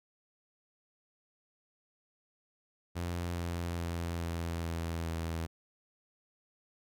sawtooth tone with pitch steps, 86.8 / 85.9 / 85.01 / 84.13 / 83.26 / 82.4 Hz, F2 / F2 / F2 / E2 / E2 / E2, -10 / -28 / -46 / +36 / +18 / 0 cents, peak -30 dBFS, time 2.95-5.47 s, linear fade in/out 20 ms, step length 420 ms, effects none

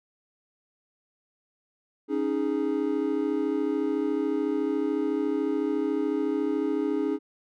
triangle chord, C# suspended second, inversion none, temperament equal, 277.2 / 311.1 / 415.3 Hz, C#4 / D#4 / G#4, 0 / 0 / 0 cents, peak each -27 / -26 / -27 dBFS, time 2.08-7.19 s, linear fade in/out 50 ms, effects none

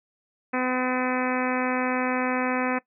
harmonic tone, 253.8 Hz, B3, 47 cents sharp, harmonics 1 / 2 / 3 / 4 / 5 / 6 / 7 / 8 / 9 / 10, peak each -27 / -30 / -32 / -33 / -34 / -35 / -35 / -36 / -37 / -37 dBFS, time 0.53-2.79 s, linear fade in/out 10 ms, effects noise-tail reverb RT60 0.1 s tail -19 dB re dry

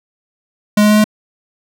square tone with pitch steps, 209 / 210.3 / 211.7 / 213 Hz, G#3 / G#3 / G#3 / G#3, +11 / +22 / +33 / +44 cents, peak -8 dBFS, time 0.77-1.042 s, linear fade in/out 5 ms, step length 68 ms, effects none

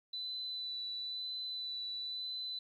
sine tone with vibrato, 3988 Hz, B7, 16 cents sharp, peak -38 dBFS, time 0.13-2.59 s, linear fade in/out 5 ms, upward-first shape sine, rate 1 Hz, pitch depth 14 cents each way, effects 12-bit

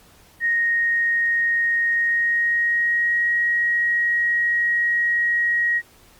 sine tone with pitch glide, 1864.7 to 1892.9 Hz, A#6 to A#6, 0 to +26 cents, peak -17 dBFS, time 0.4-5.82 s, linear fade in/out 50 ms, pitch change +26 cents, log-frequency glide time 1.93-3.28 s, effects pink hiss -52 dBFS RMS until 6.19 s + Opus 48 kbps

